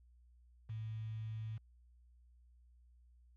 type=tone with quantisation; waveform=sine; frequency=110 Hz; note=A2; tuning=in tune; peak=-40 dBFS; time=0.69-1.58 s; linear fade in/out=10 ms; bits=10; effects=added 60 Hz sine -62 dBFS peak until 3.36 s + low-pass 3000 Hz 12 dB/octave